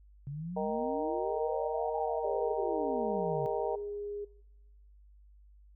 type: exponential two-way sweep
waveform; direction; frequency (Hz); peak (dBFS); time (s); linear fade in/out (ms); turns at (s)
sine; up then down; 136.2 to 827 to 136.2; -36; 0.27-3.46; 0; 1.98
type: harmonic tone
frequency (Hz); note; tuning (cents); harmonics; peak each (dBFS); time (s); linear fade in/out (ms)
155.5; D#3; -1; 3 / 4 / 5 / 6; -34 / -36 / -38 / -40; 0.56-3.76; 10
type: tone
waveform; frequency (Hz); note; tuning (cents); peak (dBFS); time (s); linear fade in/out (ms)
sine; 410.5; G#4; -20; -36; 2.24-4.25; 10
effects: noise-tail reverb RT60 1.0 s tail -22 dB re dry + added 50 Hz sine -55 dBFS peak until 5.75 s